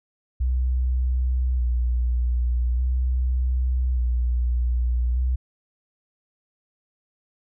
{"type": "tone with vibrato", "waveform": "sine", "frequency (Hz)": 61.74, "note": "B1", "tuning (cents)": 0, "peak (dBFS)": -19, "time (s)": [0.4, 5.36], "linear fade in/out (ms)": 10, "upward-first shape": "square", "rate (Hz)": 0.42, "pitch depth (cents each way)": 34, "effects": []}